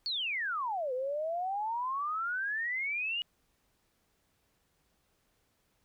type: exponential two-way sweep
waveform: sine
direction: down then up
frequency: 4539 to 495.3 to 2924 Hz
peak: -31 dBFS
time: 0.06-3.22 s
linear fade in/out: 0 ms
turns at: 0.93 s
effects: pink hiss -74 dBFS RMS until 5.84 s